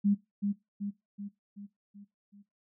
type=tone with echo; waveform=sine; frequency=202.6 Hz; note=G#3; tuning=43 cents flat; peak=-22 dBFS; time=0.04-0.15 s; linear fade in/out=20 ms; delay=380 ms; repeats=6; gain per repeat=-5 dB; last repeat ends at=2.43 s; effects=noise-tail reverb RT60 0.2 s tail -19 dB re dry